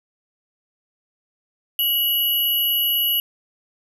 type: tone pair together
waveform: sine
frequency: 2934 / 11736 Hz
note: F#7 / F#9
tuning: -15 / -15 cents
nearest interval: 2 octaves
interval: 2400 cents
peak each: -20 dBFS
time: 1.79-3.2 s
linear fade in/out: 2 ms
effects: none